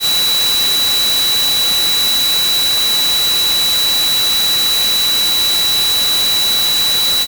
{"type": "tone in noise", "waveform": "sine", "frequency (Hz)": 3938, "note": "B7", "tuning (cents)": -6, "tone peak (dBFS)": -12, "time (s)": [0, 7.27], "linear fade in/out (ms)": 50, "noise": "white", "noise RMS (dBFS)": -19, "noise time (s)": [0, 7.27], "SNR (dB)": 4, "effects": []}